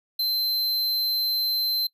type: tone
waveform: square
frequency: 4100 Hz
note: C8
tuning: 36 cents flat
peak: -23 dBFS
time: 0.19-1.87 s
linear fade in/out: 5 ms
effects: noise-tail reverb RT60 0.1 s tail -24 dB re dry